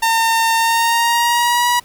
sawtooth tone with pitch glide, 909 to 968.6 Hz, A#5 to B5, -44 to -34 cents, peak -9 dBFS, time 0.02-1.8 s, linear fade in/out 10 ms, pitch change +110 cents, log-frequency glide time 0.57-1.68 s, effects pink hiss -47 dBFS RMS until 1.84 s

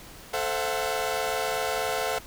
sawtooth chord, F# half-diminished seventh, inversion first, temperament equal with one note detuned, 440 / 523.3 / 672.3 / 740 Hz, A4 / C5 / E5 / F#5, 0 / 0 / +34 / 0 cents, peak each -28 dBFS, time 0.33-2.19 s, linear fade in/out 10 ms, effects pink hiss -46 dBFS RMS until 2.26 s

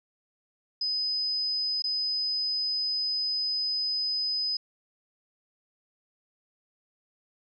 sine tone with dropouts, 5020 Hz, D#8, 15 cents sharp, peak -26 dBFS, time 0.81-4.57 s, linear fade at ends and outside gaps 5 ms, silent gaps 1.822-1.84 s, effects none

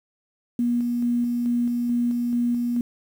sine tone with tremolo, 240 Hz, B3, 49 cents flat, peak -19 dBFS, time 0.59-2.81 s, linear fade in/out 2 ms, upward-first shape square, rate 2.3 Hz, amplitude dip 25%, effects 8-bit

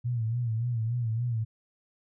sine tone with vibrato, 116.54 Hz, A#2, in tune, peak -26 dBFS, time 0.04-1.45 s, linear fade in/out 20 ms, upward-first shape sine, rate 3.5 Hz, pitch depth 93 cents each way, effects none

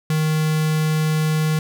square tone with notch filter, 155.8 Hz, D#3, 3 cents sharp, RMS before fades -19 dBFS, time 0.1-1.59 s, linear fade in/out 2 ms, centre 640 Hz, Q 1.3, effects none

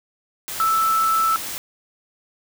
sine tone in noise, 1318.5 Hz, E6, in tune, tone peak -16 dBFS, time 0.6-1.36 s, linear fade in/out 0 ms, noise white, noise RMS -30 dBFS, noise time 0.48-1.58 s, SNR +11 dB, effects none

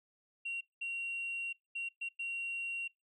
sine tone bursts at uneven times, 2750 Hz, F7, 27 cents flat, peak -34 dBFS, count 5, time 0.45-0.61 / 0.81-1.53 / 1.75-1.89 / 2.01-2.09 / 2.19-2.88 s, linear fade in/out 10 ms, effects noise-tail reverb RT60 0.2 s tail -25 dB re dry + tanh soft clip ceiling -33 dBFS

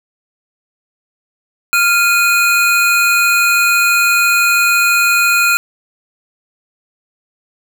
square tone pair together, 1393 / 2479 Hz, F6 / D#7, -5 / -7 cents, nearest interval minor seventh, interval 998 cents, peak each -13 dBFS, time 1.73-5.57 s, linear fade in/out 0 ms, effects none

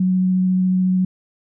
sine tone with vibrato, 184.9 Hz, F#3, 1 cent flat, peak -14 dBFS, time 0-1.05 s, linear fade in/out 5 ms, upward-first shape sine, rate 14 Hz, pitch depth 8 cents each way, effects none

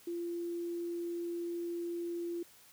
sine tone, 343.5 Hz, F4, 29 cents flat, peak -35 dBFS, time 0.07-2.43 s, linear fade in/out 5 ms, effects white hiss -60 dBFS RMS until 2.72 s

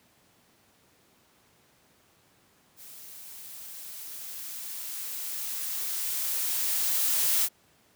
blue noise with level ramp, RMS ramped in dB -47 to -24 dBFS, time 2.76-7.49 s, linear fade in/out 50 ms, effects pink hiss -63 dBFS RMS until 7.95 s + high-pass 100 Hz 12 dB/octave

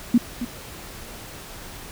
sine tone with echo, 239.3 Hz, A#3, 46 cents sharp, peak -11 dBFS, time 0.14-0.18 s, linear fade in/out 5 ms, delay 270 ms, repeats 1, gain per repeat -13 dB, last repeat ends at 0.45 s, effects pink hiss -39 dBFS RMS until 1.91 s

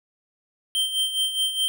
square tone with tremolo, 3136 Hz, G7, in tune, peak -20 dBFS, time 0.75-1.68 s, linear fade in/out 0 ms, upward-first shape sine, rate 4.8 Hz, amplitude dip 65%, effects none

